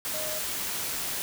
sine tone in noise, 619 Hz, D#5, 9 cents flat, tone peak -36 dBFS, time 0.14-0.39 s, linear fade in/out 0 ms, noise white, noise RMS -32 dBFS, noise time 0.05-1.22 s, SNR -7 dB, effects none

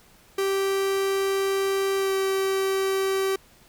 45% pulse tone with pitch glide, 390 to 386.2 Hz, G4 to G4, -9 to -26 cents, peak -22 dBFS, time 0.38-3.36 s, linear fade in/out 5 ms, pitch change -17 cents, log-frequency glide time 1.97-2.13 s, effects pink hiss -55 dBFS RMS until 3.68 s

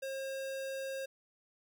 square tone, 537 Hz, C5, 45 cents sharp, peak -38 dBFS, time 0.02-1.06 s, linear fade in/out 10 ms, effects none

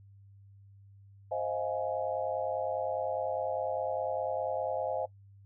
sine chord, F minor seventh, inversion second, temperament just, 523.8 / 628.6 / 698.5 / 838.1 Hz, C5 / Eb5 / F5 / Ab5, +2 / +18 / 0 / +16 cents, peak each -35 / -35 / -37 / -38 dBFS, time 1.31-5.06 s, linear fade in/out 10 ms, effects noise-tail reverb RT60 0.1 s tail -19 dB re dry + added 99 Hz sine -53 dBFS peak until 5.45 s

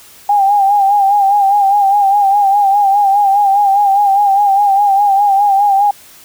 sine tone with vibrato, 802 Hz, G5, 39 cents sharp, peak -7 dBFS, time 0.29-5.91 s, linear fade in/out 5 ms, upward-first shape sine, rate 4.9 Hz, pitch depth 57 cents each way, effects white hiss -40 dBFS RMS until 6.24 s

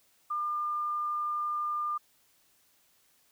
sine tone, 1202 Hz, D6, 40 cents sharp, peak -29 dBFS, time 0.3-1.98 s, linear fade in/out 10 ms, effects white hiss -67 dBFS RMS until 3.31 s

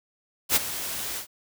white noise with ADSR envelope, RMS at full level -18 dBFS, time 0.49-1.27 s, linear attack 69 ms, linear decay 23 ms, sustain -14 dB, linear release 98 ms, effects none

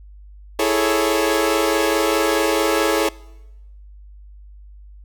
sawtooth chord, A major seventh, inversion second, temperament equal, 329.6 / 415.3 / 440 / 554.4 Hz, E4 / G#4 / A4 / C#5, 0 / 0 / 0 / 0 cents, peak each -18 dBFS, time 0.59-3.09 s, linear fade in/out 5 ms, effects noise-tail reverb RT60 1.0 s tail -23 dB re dry + added 50 Hz sine -39 dBFS peak until 5.04 s

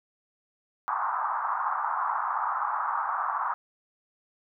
white band-pass noise, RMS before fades -29 dBFS, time 0.88-3.54 s, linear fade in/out 0 ms, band 820 to 1300 Hz, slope 48 dB/octave, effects none

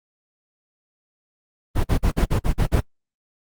brown noise bursts, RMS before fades -17 dBFS, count 8, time 1.75-2.809 s, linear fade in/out 20 ms, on 93 ms, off 45 ms, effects noise-tail reverb RT60 0.1 s tail -23 dB re dry + Opus 24 kbps

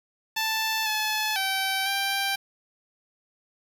10% pulse tone with pitch steps, 881 / 861 / 772 / 787 Hz, A5 / A5 / G5 / G5, +2 / -38 / -27 / +7 cents, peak -16 dBFS, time 0.36-2.36 s, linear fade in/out 10 ms, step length 500 ms, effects 8-bit

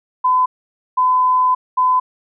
sine tone bursts at uneven times, 1012 Hz, B5, 42 cents sharp, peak -11 dBFS, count 3, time 0.24-0.46 / 0.97-1.55 / 1.77-2 s, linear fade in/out 10 ms, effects none

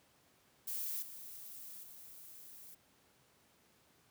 violet noise with level steps, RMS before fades -40 / -50 / -54 dBFS, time 0.67-2.75 s, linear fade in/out 10 ms, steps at 1.02 / 1.83 s, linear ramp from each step 5 ms, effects pink hiss -69 dBFS RMS until 4.1 s + high-pass 100 Hz 12 dB/octave

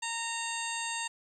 harmonic tone, 921 Hz, A#5, 21 cents flat, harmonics 1 / 2 / 3 / 4 / 5 / 7 / 8 / 9, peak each -38 / -40 / -39 / -42 / -45 / -45 / -42 / -42 dBFS, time 0.02-1.08 s, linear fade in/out 10 ms, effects 11-bit

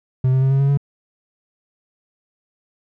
triangle tone with pitch steps, 129 / 131.33 / 133.7 / 136.12 / 138.58 / 141.08 Hz, C3 / C3 / C3 / C#3 / C#3 / C#3, -24 / +7 / +38 / -31 / 0 / +31 cents, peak -11 dBFS, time 0.24-0.774 s, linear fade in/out 5 ms, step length 89 ms, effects none

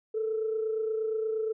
sine tone pair together, 437.7 / 466.2 Hz, A4 / A#4, -9 / 0 cents, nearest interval minor second, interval 109 cents, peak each -27 / -37 dBFS, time 0.14-1.53 s, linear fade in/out 10 ms, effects tanh soft clip ceiling -21 dBFS

